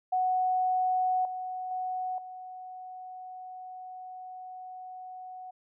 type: tone with level steps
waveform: sine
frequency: 740 Hz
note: F#5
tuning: in tune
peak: -24 / -33 / -30 / -40 dBFS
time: 0.12-5.51 s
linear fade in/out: 10 ms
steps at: 1.25 / 1.71 / 2.18 s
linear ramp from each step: 2 ms
effects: none